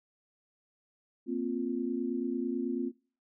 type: chord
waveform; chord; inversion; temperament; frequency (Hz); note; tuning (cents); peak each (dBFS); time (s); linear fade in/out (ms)
sine; Bb suspended second; none; just; 233.1 / 262.2 / 349.6; Bb3 / C4 / F4; 0 / +4 / +2; -35 / -33 / -35; 1.26-2.92; 50
effects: noise-tail reverb RT60 0.4 s tail -23 dB re dry